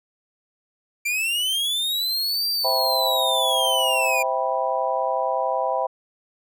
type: linear two-way sweep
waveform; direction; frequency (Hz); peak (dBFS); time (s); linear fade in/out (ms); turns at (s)
45% pulse; up then down; 2341 to 4728 to 2389; -21; 1.05-4.23; 10; 2.48
type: chord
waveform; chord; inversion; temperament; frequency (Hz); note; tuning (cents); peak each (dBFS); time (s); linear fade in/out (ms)
sine; C major seventh; none; just; 523.3 / 654.1 / 784.9 / 981.1; C5 / E5 / G5 / B5; 0 / -14 / +2 / -12; -26; 2.64-5.87; 10
effects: none